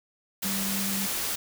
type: tone in noise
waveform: sine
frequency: 196 Hz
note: G3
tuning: in tune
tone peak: -31 dBFS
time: 0.44-1.07 s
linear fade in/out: 10 ms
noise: white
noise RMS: -30 dBFS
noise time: 0.42-1.36 s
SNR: -4 dB
effects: none